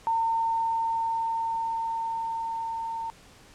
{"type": "tone with level ramp", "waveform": "sine", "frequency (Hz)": 909, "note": "A#5", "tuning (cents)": -44, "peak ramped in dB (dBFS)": [-22, -30], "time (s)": [0.07, 3.1], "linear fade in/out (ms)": 0, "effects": ["pink hiss -53 dBFS RMS until 3.54 s", "low-pass 9000 Hz 12 dB/octave"]}